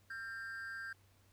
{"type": "tone with amplitude modulation", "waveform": "triangle", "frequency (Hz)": 1588, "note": "G6", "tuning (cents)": 22, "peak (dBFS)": -37, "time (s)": [0.1, 0.93], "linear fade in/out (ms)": 5, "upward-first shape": "sine", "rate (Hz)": 223, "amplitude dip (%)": 75, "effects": ["added 96 Hz sine -68 dBFS peak until 1.32 s", "pink hiss -71 dBFS RMS until 1.32 s"]}